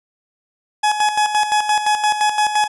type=tone with tremolo; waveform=40% pulse; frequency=844 Hz; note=G#5; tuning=28 cents sharp; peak=-12 dBFS; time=0.83-2.68 s; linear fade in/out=10 ms; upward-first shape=square; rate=5.8 Hz; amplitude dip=60%; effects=resampled to 24000 Hz